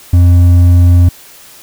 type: tone with hard clipping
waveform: triangle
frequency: 88 Hz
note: F2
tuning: 14 cents sharp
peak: -4 dBFS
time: 0.13-1.09 s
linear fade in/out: 5 ms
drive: 8 dB
effects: white hiss -37 dBFS RMS until 1.62 s